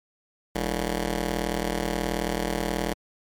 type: ring-modulated tone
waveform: 10% pulse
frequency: 128 Hz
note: C3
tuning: 38 cents flat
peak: -14 dBFS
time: 0.55-2.94 s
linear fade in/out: 10 ms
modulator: 83.3 Hz
effects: MP3 96 kbps